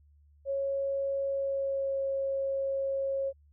sine tone with pitch glide, 550 to 544.3 Hz, C#5 to C#5, -14 to -32 cents, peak -28 dBFS, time 0.45-3.33 s, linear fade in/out 50 ms, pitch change -18 cents, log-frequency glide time 1.28-2 s, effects added 73 Hz sine -58 dBFS peak until 3.52 s

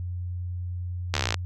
slowing click train, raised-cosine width 0.2 ms, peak -7 dBFS, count 14, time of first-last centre 1.14-1.343 s, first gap 13 ms, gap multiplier 1.03, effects added 89 Hz sine -29 dBFS peak until 1.45 s

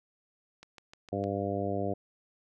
click train, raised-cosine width 0.2 ms, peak -31 dBFS, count 5, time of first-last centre 0.63-1.24 s, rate 6.56 Hz
harmonic tone, 99.5 Hz, G2, 26 cents sharp, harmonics 1 / 2 / 3 / 4 / 5 / 6 / 7, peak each -37 / -37 / -37 / -37 / -37 / -37 / -37 dBFS, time 1.12-1.94 s, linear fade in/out 10 ms
effects none

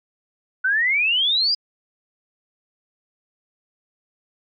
sine exponential sweep, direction up, 1480 to 4987 Hz, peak -16 dBFS, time 0.64-1.55 s, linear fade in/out 10 ms, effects MP3 64 kbps

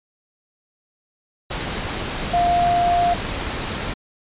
sine tone in noise, 700 Hz, F5, 4 cents sharp, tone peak -15 dBFS, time 2.33-3.14 s, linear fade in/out 10 ms, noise pink, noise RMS -26 dBFS, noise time 1.5-3.94 s, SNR +8 dB, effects resampled to 8000 Hz

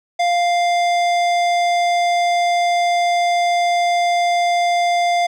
sine tone with hard clipping, 698.5 Hz, F5, in tune, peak -16 dBFS, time 0.19-5.27 s, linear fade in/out 10 ms, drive 15 dB, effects none

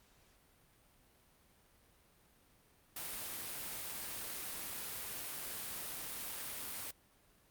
white noise, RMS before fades -43 dBFS, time 2.96-6.91 s, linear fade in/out 5 ms, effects pink hiss -68 dBFS RMS until 7.5 s + Opus 48 kbps

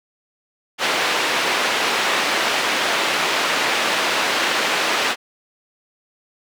white band-pass noise, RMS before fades -20 dBFS, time 0.78-5.16 s, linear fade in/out 50 ms, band 320 to 2900 Hz, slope 12 dB/octave, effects none

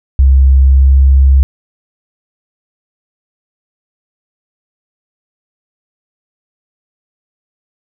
sine tone with pitch glide, 66.8 to 67.42 Hz, C2 to C#2, +36 to -48 cents, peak -3 dBFS, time 0.19-1.43 s, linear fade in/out 0 ms, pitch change +16 cents, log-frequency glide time 0.64-0.96 s, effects none

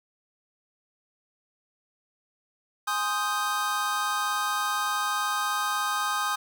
square chord, Ab major seventh, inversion none, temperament equal, 830.6 / 1046.5 / 1244.5 / 1568 Hz, Ab5 / C6 / Eb6 / G6, 0 / 0 / 0 / 0 cents, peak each -34 / -34 / -29 / -33 dBFS, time 2.87-6.36 s, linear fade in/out 10 ms, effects none

